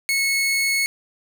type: tone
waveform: sawtooth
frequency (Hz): 2193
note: C#7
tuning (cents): -19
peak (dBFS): -15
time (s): 0.09-0.86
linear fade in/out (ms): 0
effects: none